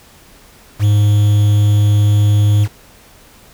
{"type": "tone with quantisation", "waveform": "triangle", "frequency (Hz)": 103.83, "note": "G#2", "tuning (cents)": 0, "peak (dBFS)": -6, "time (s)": [0.79, 2.68], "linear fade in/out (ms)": 50, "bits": 5, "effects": ["pink hiss -44 dBFS RMS until 3.53 s"]}